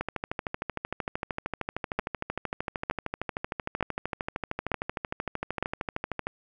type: two click trains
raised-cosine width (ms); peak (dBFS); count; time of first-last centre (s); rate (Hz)
0.5; -15 / -11; 83 / 5; 0.01-6.27 / 1.99-5.626; 13.1 / 1.1
effects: none